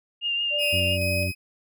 sine tone with vibrato, 2810 Hz, F7, 10 cents sharp, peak -23 dBFS, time 0.21-0.98 s, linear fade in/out 50 ms, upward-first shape triangle, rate 5.8 Hz, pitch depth 25 cents each way
sine tone, 587.3 Hz, D5, in tune, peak -28 dBFS, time 0.5-1.29 s, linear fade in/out 50 ms
35% pulse tone with tremolo, 2525 Hz, D#7, 25 cents sharp, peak -24 dBFS, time 0.58-1.35 s, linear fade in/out 50 ms, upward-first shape square, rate 2.3 Hz, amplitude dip 35%
harmonic tone, 92.5 Hz, F#2, in tune, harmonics 1 / 2 / 3 / 4, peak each -26 / -34 / -37 / -41 dBFS, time 0.72-1.32 s, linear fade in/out 20 ms
effects none

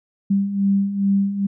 sine beating tone pair, 196 / 198.4 Hz, G3 / G3, 0 / +21 cents, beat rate 2.4 Hz, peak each -23 / -17 dBFS, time 0.3-1.47 s, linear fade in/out 10 ms, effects none

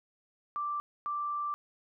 sine tone bursts at uneven times, 1174.7 Hz, D6, in tune, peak -31 dBFS, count 2, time 0.56-0.8 / 1.06-1.54 s, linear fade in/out 0 ms, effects none

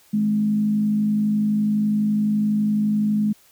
sine tone with frequency modulation, 210.8 Hz, G#3, 26 cents sharp, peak -17 dBFS, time 0.13-3.33 s, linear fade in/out 10 ms, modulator 51.9 Hz, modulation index 0.32, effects white hiss -55 dBFS RMS until 3.51 s

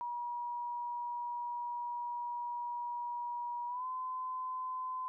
sine tone with pitch glide, 960 to 1023 Hz, B5 to C6, -49 to -39 cents, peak -36 dBFS, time 0.01-5.08 s, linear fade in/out 0 ms, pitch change +110 cents, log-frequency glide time 3.67-3.85 s, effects none

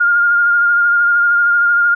sine tone with vibrato, 1412 Hz, F6, 19 cents sharp, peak -9 dBFS, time 0-1.95 s, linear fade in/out 10 ms, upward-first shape triangle, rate 13 Hz, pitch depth 25 cents each way, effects none

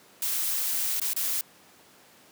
blue noise with dropouts, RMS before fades -28 dBFS, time 0.22-1.41 s, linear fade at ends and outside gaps 2 ms, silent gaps 0.999-1.015 / 1.134-1.163 s, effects pink hiss -55 dBFS RMS until 2.31 s + high-pass 200 Hz 12 dB/octave

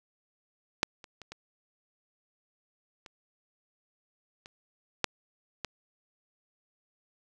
clicks, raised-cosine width 0.2 ms, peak -6 / -29 / -28 / -25 / -29 / -29 / -7 / -16 dBFS, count 8, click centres 0.831 / 1.042 / 1.217 / 1.32 / 3.062 / 4.459 / 5.043 / 5.647 s, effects none

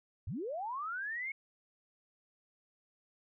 sine linear sweep, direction up, 65.8 to 2210 Hz, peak -36 dBFS, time 0.27-1.32 s, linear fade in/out 5 ms, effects none

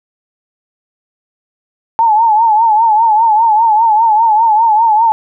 sine tone with vibrato, 884 Hz, A5, 8 cents sharp, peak -6 dBFS, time 1.99-5.12 s, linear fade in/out 0 ms, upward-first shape triangle, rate 5 Hz, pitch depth 110 cents each way, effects none

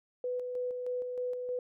sine tone with tremolo, 497.2 Hz, B4, 12 cents sharp, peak -31 dBFS, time 0.24-1.59 s, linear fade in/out 2 ms, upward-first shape square, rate 3.2 Hz, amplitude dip 35%, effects none

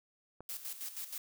click, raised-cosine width 1 ms, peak -33 dBFS, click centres 0.406 s
blue noise with tremolo, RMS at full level -41 dBFS, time 0.49-1.18 s, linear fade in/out 2 ms, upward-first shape square, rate 6.3 Hz, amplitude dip 65%
effects none

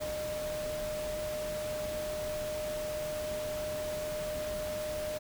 sine tone in noise, 609 Hz, D#5, 37 cents flat, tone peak -34 dBFS, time 0-5.19 s, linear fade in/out 20 ms, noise pink, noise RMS -42 dBFS, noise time 0-5.19 s, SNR +5 dB, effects none

